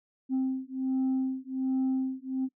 sine beating tone pair, 261.6 / 262.9 Hz, C4 / C4, 0 / +8 cents, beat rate 1.3 Hz, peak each -28 dBFS, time 0.29-2.49 s, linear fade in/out 50 ms, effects noise-tail reverb RT60 0.1 s tail -23 dB re dry + tanh soft clip ceiling -23 dBFS

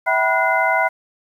sine tone cluster, 653 / 764 / 980 / 1457 / 2063 Hz, E5 / G5 / B5 / F#6 / C7, -17 / -45 / -14 / -27 / -25 cents, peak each -21 dBFS, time 0.06-0.89 s, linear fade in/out 20 ms, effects 8-bit

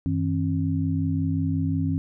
sine tone cluster, 94 / 159.6 / 269.6 Hz, F#2 / D#3 / C#4, +28 / +44 / -48 cents, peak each -26 dBFS, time 0.06-1.98 s, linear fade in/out 0 ms, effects none

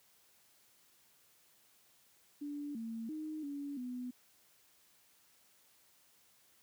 sine tone with pitch steps, 290.3 / 226.6 / 309.5 / 284.4 / 248.9 Hz, D4 / A#3 / D#4 / C#4 / B3, -20 / -49 / -9 / +45 / +14 cents, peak -39 dBFS, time 2.41-4.11 s, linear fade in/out 10 ms, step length 340 ms, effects white hiss -68 dBFS RMS until 6.62 s + high-pass 60 Hz 12 dB/octave

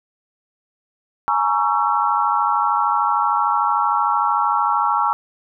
sine chord, A# half-diminished seventh, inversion third, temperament just, 839.1 / 932.3 / 1118.8 / 1342.6 Hz, G#5 / A#5 / C#6 / E6, +18 / 0 / +16 / +31 cents, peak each -21 dBFS, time 1.28-5.13 s, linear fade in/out 0 ms, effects none

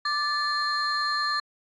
sine tone cluster, 1178 / 1744 / 4194 Hz, D6 / A6 / C8, +5 / -16 / +3 cents, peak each -26 / -28 / -28 dBFS, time 0.05-1.4 s, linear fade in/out 5 ms, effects tanh soft clip ceiling -18 dBFS + AAC 48 kbps

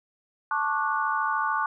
sine chord, D major seventh, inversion second, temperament just, 881 / 1101.2 / 1174.7 / 1468.3 Hz, A5 / C#6 / D6 / F#6, +2 / -12 / 0 / -14 cents, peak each -29 dBFS, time 0.51-1.66 s, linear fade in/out 2 ms, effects none

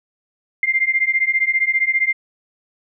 sine beating tone pair, 2093 / 2108 Hz, C7 / C7, 0 / +12 cents, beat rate 15 Hz, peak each -18 dBFS, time 0.63-2.13 s, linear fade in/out 2 ms, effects none

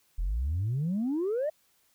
sine exponential sweep, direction up, 39 to 637 Hz, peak -25 dBFS, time 0.18-1.5 s, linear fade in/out 10 ms, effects tanh soft clip ceiling -24 dBFS + white hiss -68 dBFS RMS until 1.94 s

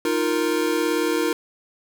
square chord, Eb suspended second, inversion none, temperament equal, 311.1 / 349.2 / 466.2 Hz, Eb4 / F4 / Bb4, 0 / 0 / 0 cents, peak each -25 dBFS, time 0.05-1.33 s, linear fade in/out 2 ms, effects none

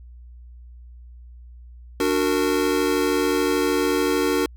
square chord, D augmented, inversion none, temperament just, 293.7 / 367.1 / 458.9 Hz, D4 / F#4 / A#4, 0 / -14 / -27 cents, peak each -24 dBFS, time 2-4.46 s, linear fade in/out 2 ms, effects added 60 Hz sine -40 dBFS peak until 4.56 s

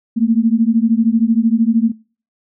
sine beating tone pair, 221.5 / 234.5 Hz, A3 / A#3, +12 / +11 cents, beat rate 13 Hz, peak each -14 dBFS, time 0.16-1.92 s, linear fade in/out 20 ms, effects noise-tail reverb RT60 0.4 s tail -23 dB re dry

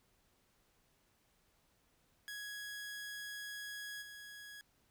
sawtooth tone with level steps, 1665 Hz, G#6, 4 cents sharp, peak -40 / -46 dBFS, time 2.28-4.61 s, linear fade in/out 0 ms, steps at 4.01 s, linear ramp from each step 20 ms, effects pink hiss -74 dBFS RMS until 4.9 s

